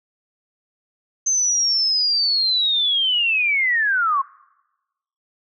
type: linear sweep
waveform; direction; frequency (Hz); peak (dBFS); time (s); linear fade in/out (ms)
sine; down; 6272 to 1051; -16; 1.26-4.22; 10
effects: noise-tail reverb RT60 1.0 s tail -23 dB re dry